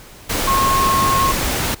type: tone in noise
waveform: sine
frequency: 1081 Hz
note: C#6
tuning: 44 cents flat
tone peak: -14 dBFS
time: 0.47-1.32 s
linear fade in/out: 10 ms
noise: pink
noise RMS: -20 dBFS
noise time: 0.29-1.75 s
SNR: +3 dB
effects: pink hiss -41 dBFS RMS until 1.8 s